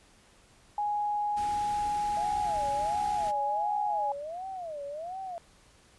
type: tone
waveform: sine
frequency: 830.6 Hz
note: G#5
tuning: in tune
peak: -27 dBFS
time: 0.78-4.12 s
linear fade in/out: 2 ms
type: band-stop noise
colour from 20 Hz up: pink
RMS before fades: -44 dBFS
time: 1.36-3.32 s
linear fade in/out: 20 ms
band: 500 to 1200 Hz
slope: 96 dB/octave
type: tone with vibrato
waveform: sine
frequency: 659.3 Hz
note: E5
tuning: in tune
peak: -35 dBFS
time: 2.17-5.38 s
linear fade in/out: 0 ms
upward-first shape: sine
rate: 1.4 Hz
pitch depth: 270 cents each way
effects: pink hiss -60 dBFS RMS until 5.98 s + resampled to 24000 Hz